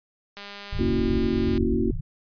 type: click train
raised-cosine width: 0.2 ms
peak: -22 dBFS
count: 245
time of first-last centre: 0.37-1.578 s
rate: 202 Hz
type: low-pass noise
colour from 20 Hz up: pink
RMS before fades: -28 dBFS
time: 0.72-2.01 s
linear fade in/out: 10 ms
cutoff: 160 Hz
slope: 96 dB/octave
type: chord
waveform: sine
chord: F# dominant seventh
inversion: first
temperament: equal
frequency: 233.1 / 277.2 / 329.6 / 370 Hz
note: A#3 / C#4 / E4 / F#4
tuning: 0 / 0 / 0 / 0 cents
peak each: -25 / -29 / -28 / -27 dBFS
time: 0.79-1.91 s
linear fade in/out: 5 ms
effects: resampled to 11025 Hz